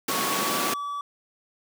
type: high-pass noise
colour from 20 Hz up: pink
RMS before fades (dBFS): -27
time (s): 0.08-0.74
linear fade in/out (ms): 5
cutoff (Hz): 200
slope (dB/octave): 24
type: tone with pitch glide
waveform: triangle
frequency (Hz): 1108.7 to 1148.5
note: C#6 to D6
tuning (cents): 0 to -39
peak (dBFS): -27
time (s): 0.09-1.01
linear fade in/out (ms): 2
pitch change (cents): +61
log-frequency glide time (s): 0.28-0.59
effects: none